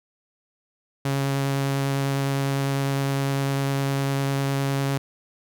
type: tone with vibrato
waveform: sawtooth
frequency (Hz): 137.8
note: C#3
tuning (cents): -10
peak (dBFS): -18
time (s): 1.05-4.98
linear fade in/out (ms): 5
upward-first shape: sine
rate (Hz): 9.9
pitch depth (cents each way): 8
effects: none